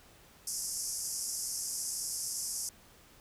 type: band-pass noise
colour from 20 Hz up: pink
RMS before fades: -37 dBFS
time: 0.47-2.69 s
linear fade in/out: 2 ms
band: 5000 to 12000 Hz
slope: 96 dB/octave
effects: pink hiss -59 dBFS RMS until 3.2 s